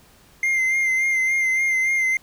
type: tone with vibrato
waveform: triangle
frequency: 2093 Hz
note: C7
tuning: in tune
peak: -16 dBFS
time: 0.43-2.17 s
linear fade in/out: 2 ms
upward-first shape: sine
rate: 3.5 Hz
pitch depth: 30 cents each way
effects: pink hiss -53 dBFS RMS until 2.22 s